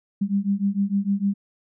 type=beating tone pair; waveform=sine; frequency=196 / 202.6 Hz; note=G3 / G#3; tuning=0 / -43 cents; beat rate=6.6 Hz; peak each=-23 dBFS; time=0.21-1.34 s; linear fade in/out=10 ms; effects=none